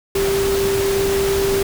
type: tone in noise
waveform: sine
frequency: 393 Hz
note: G4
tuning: 4 cents sharp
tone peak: -16 dBFS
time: 0.15-1.63 s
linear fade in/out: 5 ms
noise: pink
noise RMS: -24 dBFS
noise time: 0.15-1.63 s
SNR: +5 dB
effects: none